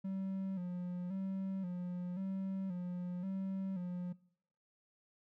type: tone with vibrato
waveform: triangle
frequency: 185 Hz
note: F#3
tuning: in tune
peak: -35 dBFS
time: 0.04-4.13 s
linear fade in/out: 10 ms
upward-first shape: square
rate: 0.94 Hz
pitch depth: 64 cents each way
effects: noise-tail reverb RT60 0.6 s tail -21 dB re dry